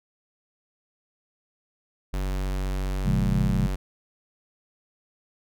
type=tone; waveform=square; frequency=47.38 Hz; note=F#1; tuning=42 cents sharp; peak=-26 dBFS; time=2.13-3.76 s; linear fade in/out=10 ms
type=chord; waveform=sine; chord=Bb minor seventh; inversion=none; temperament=equal; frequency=116.54 / 138.59 / 174.61 / 207.7 Hz; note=Bb2 / Db3 / F3 / Ab3; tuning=0 / 0 / 0 / 0 cents; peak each=-27 dBFS; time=3.05-3.67 s; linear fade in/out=10 ms
effects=none